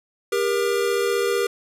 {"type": "tone pair together", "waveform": "square", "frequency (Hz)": [399.2, 474.7], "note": ["G4", "A#4"], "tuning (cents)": [32, 31], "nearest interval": "minor third", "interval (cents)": 299, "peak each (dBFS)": -23, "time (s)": [0.32, 1.47], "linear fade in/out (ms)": 5, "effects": ["resampled to 32000 Hz"]}